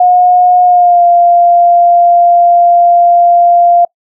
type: tone with pitch glide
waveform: sine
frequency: 721 to 695.6 Hz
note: F#5 to F5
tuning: -45 to -7 cents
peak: -3 dBFS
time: 0-3.85 s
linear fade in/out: 5 ms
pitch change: -62 cents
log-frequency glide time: 0.63-1.04 s
effects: noise-tail reverb RT60 0.1 s tail -25 dB re dry